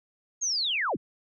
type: linear sweep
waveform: sine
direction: down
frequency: 6645 to 67.9 Hz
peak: -25 dBFS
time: 0.41-0.97 s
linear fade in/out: 20 ms
effects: none